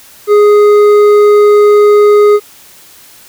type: tone with hard clipping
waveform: sine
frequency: 415.3 Hz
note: G#4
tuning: in tune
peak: -4 dBFS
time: 0.27-2.4 s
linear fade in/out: 50 ms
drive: 7 dB
effects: white hiss -38 dBFS RMS until 3.28 s